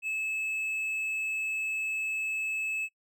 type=tone; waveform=triangle; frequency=2600 Hz; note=E7; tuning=24 cents flat; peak=-28 dBFS; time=0.02-2.89 s; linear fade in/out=50 ms; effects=noise-tail reverb RT60 0.1 s tail -19 dB re dry